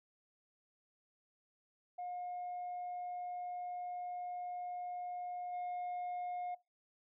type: tone with level steps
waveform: sine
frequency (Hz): 716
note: F5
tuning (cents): +43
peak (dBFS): -39 / -36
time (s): 1.98-6.55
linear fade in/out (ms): 10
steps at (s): 5.52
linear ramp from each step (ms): 20
effects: noise-tail reverb RT60 0.2 s tail -21 dB re dry + tanh soft clip ceiling -37 dBFS